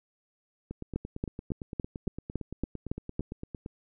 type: two click trains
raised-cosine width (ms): 3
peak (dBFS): -24 / -17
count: 27 / 9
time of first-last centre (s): 0.71-3.661 / 0.96-3.195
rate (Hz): 8.81 / 3.58
effects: none